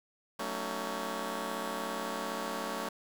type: chord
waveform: 10% pulse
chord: D# half-diminished seventh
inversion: first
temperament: just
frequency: 186.68 / 224 / 280 / 311.1 Hz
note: F#3 / A3 / C#4 / D#4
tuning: +16 / +31 / +18 / 0 cents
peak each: -34 / -30 / -33 / -35 dBFS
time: 0.39-2.89 s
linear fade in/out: 5 ms
effects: 9-bit